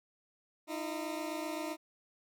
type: tone pair together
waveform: 20% pulse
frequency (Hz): 309.3 / 337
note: D#4 / E4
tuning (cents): -10 / +38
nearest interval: minor second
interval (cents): 148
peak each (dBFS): -33 / -36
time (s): 0.67-1.77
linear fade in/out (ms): 50
effects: none